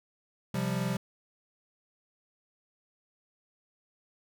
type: chord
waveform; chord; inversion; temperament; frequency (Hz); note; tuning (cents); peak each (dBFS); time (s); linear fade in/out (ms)
square; C suspended fourth; none; equal; 130.81 / 174.61 / 196; C3 / F3 / G3; 0 / 0 / 0; -34; 0.54-0.97; 5
effects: none